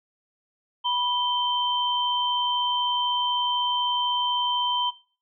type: tone pair together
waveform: sine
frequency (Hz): 982 / 3112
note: B5 / G7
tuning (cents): -10 / -13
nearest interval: octave + minor sixth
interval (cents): 1997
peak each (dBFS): -25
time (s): 0.84-4.91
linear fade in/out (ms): 20
effects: noise-tail reverb RT60 0.4 s tail -19 dB re dry